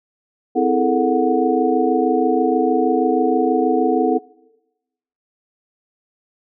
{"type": "tone cluster", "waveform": "sine", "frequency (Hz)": [257.5, 325.5, 423.5, 449.8, 735], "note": ["C4", "E4", "G#4", "A4", "F#5"], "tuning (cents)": [-28, -22, 34, 38, -12], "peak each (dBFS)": -20, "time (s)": [0.55, 4.19], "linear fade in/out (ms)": 20, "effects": ["noise-tail reverb RT60 1.0 s tail -23 dB re dry"]}